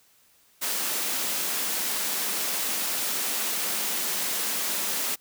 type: high-pass noise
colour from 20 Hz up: white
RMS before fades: -28 dBFS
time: 0.61-5.16 s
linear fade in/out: 20 ms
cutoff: 170 Hz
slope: 48 dB/octave
effects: white hiss -61 dBFS RMS until 5.2 s